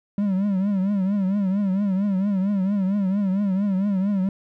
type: tone with vibrato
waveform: triangle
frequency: 196 Hz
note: G3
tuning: in tune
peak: -17 dBFS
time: 0.18-4.29 s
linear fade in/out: 2 ms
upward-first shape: triangle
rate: 4.4 Hz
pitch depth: 120 cents each way
effects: none